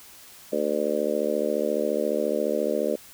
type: harmonic tone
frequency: 74.4 Hz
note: D2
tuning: 23 cents sharp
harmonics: 3 / 4 / 5 / 6 / 7 / 8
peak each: -32 / -32 / -31 / -29 / -28 / -28 dBFS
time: 0.52-2.96 s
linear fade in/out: 10 ms
effects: white hiss -48 dBFS RMS until 3.13 s